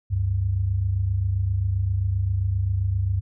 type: tone pair together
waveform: sine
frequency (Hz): 70.1 / 97.68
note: C#2 / G2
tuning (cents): +20 / -6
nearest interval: tritone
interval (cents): 574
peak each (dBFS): -27 / -21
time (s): 0.1-3.21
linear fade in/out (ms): 20
effects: none